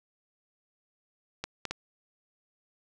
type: clicks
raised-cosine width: 0.2 ms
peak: -16 dBFS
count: 3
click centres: 1.44 / 1.653 / 1.71 s
effects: none